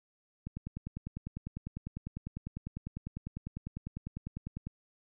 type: click train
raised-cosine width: 5 ms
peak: -27 dBFS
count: 43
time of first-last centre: 0.47-4.67 s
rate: 10 Hz
effects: none